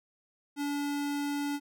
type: tone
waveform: square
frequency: 287.4 Hz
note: D4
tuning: 37 cents flat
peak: -31 dBFS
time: 0.56-1.6 s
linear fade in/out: 50 ms
effects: none